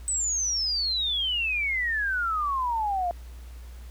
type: exponential sweep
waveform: sine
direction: down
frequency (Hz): 8160 to 684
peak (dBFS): -24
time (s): 0.08-3.11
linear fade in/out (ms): 0
effects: added 60 Hz sine -39 dBFS peak until 3.9 s + pink hiss -55 dBFS RMS until 3.9 s